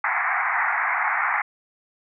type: band-pass noise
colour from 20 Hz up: white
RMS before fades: -23 dBFS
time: 0.04-1.42 s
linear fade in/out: 5 ms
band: 710 to 2200 Hz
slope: 96 dB/octave
effects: none